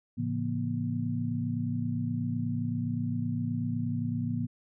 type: tone cluster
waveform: sine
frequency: 110.6 / 138.4 / 169.8 / 239.9 Hz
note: A2 / C#3 / F3 / A#3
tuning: +9 / -2 / -48 / +50 cents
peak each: -33 / -36 / -36 / -32 dBFS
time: 0.17-4.47 s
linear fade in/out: 20 ms
effects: none